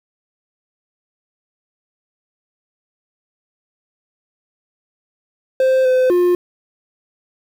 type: tone with pitch steps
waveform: triangle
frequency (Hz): 522 / 512 / 355.2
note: C5 / C5 / F4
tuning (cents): -4 / -38 / +29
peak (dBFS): -9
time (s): 5.6-6.35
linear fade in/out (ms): 2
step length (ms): 250
effects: 7-bit